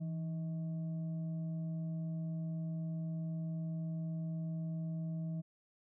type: tone with frequency modulation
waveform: sine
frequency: 163.9 Hz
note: E3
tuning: 10 cents flat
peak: -36 dBFS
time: 0-5.42 s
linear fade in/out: 20 ms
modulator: 472 Hz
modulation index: 0.24
effects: none